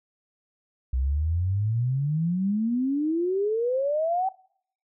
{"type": "exponential sweep", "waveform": "sine", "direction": "up", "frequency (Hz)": [61.74, 777], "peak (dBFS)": -22, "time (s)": [0.93, 4.29], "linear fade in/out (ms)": 5, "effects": ["noise-tail reverb RT60 0.6 s tail -22 dB re dry"]}